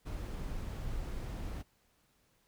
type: noise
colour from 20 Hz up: brown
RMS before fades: -39 dBFS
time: 0.05-1.63 s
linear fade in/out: 20 ms
effects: pink hiss -72 dBFS RMS until 2.47 s